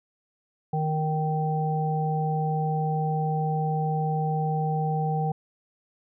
harmonic tone, 155.56 Hz, D#3, in tune, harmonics 1 / 3 / 5, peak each -25 / -33 / -28 dBFS, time 0.73-5.32 s, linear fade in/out 5 ms, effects none

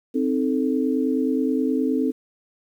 sine chord, A diminished, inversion first, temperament equal, 261.6 / 311.1 / 440 Hz, C4 / Eb4 / A4, 0 / 0 / 0 cents, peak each -21 / -25 / -26 dBFS, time 0.14-2.12 s, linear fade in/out 20 ms, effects 9-bit

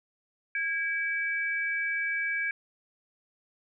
sine tone pair together, 1637.7 / 2300 Hz, G#6 / D7, -25 / -37 cents, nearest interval tritone, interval 588 cents, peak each -30 / -30 dBFS, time 0.55-2.51 s, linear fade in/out 2 ms, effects none

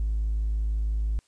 sine tone with hard clipping, 53 Hz, G#1, 36 cents sharp, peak -24 dBFS, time 0-1.19 s, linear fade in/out 0 ms, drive 1 dB, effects white hiss -66 dBFS RMS until 1.27 s + resampled to 22050 Hz

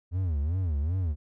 triangle tone with vibrato, 81.9 Hz, E2, 11 cents flat, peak -23 dBFS, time 0.11-1.16 s, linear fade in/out 50 ms, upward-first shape sine, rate 2.6 Hz, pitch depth 260 cents each way, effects none

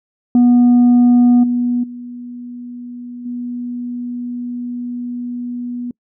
sine tone with level steps, 243.6 Hz, B3, 24 cents flat, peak -4 / -13 / -27 / -21 dBFS, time 0.35-5.91 s, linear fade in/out 2 ms, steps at 1.43 / 1.83 / 3.25 s, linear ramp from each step 10 ms, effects noise-tail reverb RT60 0.1 s tail -26 dB re dry + tanh soft clip ceiling -6 dBFS

